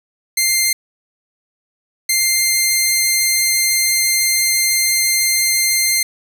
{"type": "tone pair in turn", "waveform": "10% pulse", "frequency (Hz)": [2098, 2098], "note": ["C7", "C7"], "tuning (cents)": [4, 4], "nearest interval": "unison", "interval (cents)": 0, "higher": "neither", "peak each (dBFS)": -4, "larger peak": "neither", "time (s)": [[0.37, 0.73], [2.09, 6.03]], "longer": "second", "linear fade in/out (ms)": 5, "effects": []}